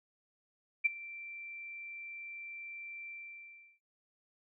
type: tone with ADSR envelope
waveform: sine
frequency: 2349 Hz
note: D7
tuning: in tune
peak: -22 dBFS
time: 0.84-3.79 s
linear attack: 18 ms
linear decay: 16 ms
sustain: -22 dB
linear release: 700 ms
effects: noise-tail reverb RT60 0.7 s tail -20 dB re dry